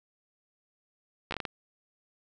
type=slowing click train; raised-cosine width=0.3 ms; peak=-17 dBFS; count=6; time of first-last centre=1.31-1.452 s; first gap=13 ms; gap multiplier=1.4; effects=none